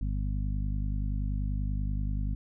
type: harmonic tone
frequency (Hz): 50.4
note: G1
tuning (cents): +49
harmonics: 1 / 2 / 3 / 4 / 5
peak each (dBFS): -29 / -35 / -39 / -41 / -43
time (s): 0.01-2.35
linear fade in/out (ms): 5
effects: none